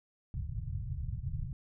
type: low-pass noise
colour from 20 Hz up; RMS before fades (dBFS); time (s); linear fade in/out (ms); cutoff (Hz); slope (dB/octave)
white; -37; 0.34-1.53; 2; 140; 48
effects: none